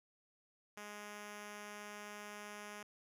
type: tone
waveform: 5% pulse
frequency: 207.7 Hz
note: G#3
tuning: in tune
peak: -36 dBFS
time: 0.77-2.83 s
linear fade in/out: 5 ms
effects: resampled to 32000 Hz